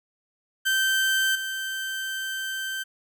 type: tone with level steps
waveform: 30% pulse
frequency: 1554 Hz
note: G6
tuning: 16 cents flat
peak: -18 / -26 dBFS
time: 0.65-2.84 s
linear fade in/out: 20 ms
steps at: 1.35 s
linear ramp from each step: 5 ms
effects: none